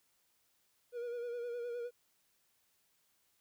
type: tone with vibrato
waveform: triangle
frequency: 478.9 Hz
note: A#4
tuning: 47 cents sharp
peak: -36 dBFS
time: 0.92-1.91 s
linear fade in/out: 50 ms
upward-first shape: sine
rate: 9.7 Hz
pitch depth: 39 cents each way
effects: white hiss -75 dBFS RMS until 3.4 s